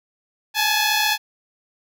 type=tone pair together; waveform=10% pulse; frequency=835.6 / 870 Hz; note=G#5 / A5; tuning=+10 / -20 cents; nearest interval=minor second; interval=70 cents; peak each=-12 dBFS; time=0.54-1.18 s; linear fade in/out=50 ms; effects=none